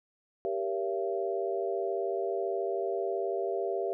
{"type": "chord", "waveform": "sine", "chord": "G diminished seventh", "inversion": "none", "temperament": "just", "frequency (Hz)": [392, 470.4, 564.5, 677.4], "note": ["G4", "Bb4", "Db5", "Fb5"], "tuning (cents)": [0, 16, 31, 47], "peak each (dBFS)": [-32, -36, -38, -34], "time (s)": [0.45, 3.93], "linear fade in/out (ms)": 0, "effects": []}